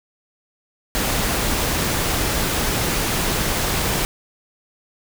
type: noise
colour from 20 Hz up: pink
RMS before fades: -21 dBFS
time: 0.95-4.05 s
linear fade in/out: 0 ms
effects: none